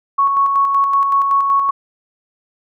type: tone with tremolo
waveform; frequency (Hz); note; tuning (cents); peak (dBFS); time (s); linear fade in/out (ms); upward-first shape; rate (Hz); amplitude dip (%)
sine; 1108; C#6; -1; -10; 0.18-1.71; 10; square; 5.3; 35
effects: none